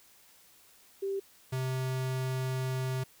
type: tone pair in turn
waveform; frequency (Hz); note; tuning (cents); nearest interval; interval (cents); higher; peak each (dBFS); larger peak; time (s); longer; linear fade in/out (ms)
sine / square; 392 / 130.06; G4 / C3; 0 / -10; octave + perfect fifth; 1910; first; -30 / -31; first; 1.02-1.2 / 1.52-3.04; second; 10
effects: white hiss -60 dBFS RMS until 3.2 s